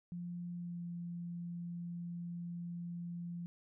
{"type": "tone with pitch glide", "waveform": "sine", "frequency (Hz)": [174.61, 172.6], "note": ["F3", "F3"], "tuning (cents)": [0, -20], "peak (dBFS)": -40, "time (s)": [0.12, 3.46], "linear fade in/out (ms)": 0, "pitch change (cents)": -20, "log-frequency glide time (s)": [0.54, 0.83], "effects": []}